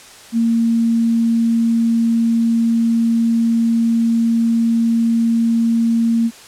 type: tone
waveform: sine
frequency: 230 Hz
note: A#3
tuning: 23 cents flat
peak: -12 dBFS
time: 0.32-6.31 s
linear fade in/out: 50 ms
effects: white hiss -40 dBFS RMS until 6.47 s + low-pass 9000 Hz 12 dB/octave